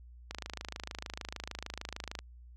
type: click train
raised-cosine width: 0.2 ms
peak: -21 dBFS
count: 51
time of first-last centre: 0.31-2.19 s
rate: 26.6 Hz
effects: added 60 Hz sine -50 dBFS peak until 2.56 s